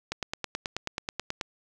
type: click train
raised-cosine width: 0.2 ms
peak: -13 dBFS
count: 13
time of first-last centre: 0.12-1.412 s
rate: 9.29 Hz
effects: none